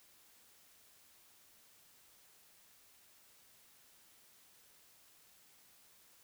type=silence; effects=white hiss -65 dBFS RMS until 6.23 s